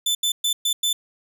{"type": "tone bursts at uneven times", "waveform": "sawtooth", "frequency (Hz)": 3520, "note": "A7", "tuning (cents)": 0, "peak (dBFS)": -16, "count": 5, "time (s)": [[0.06, 0.15], [0.23, 0.32], [0.44, 0.53], [0.65, 0.73], [0.83, 0.93]], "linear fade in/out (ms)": 5, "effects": []}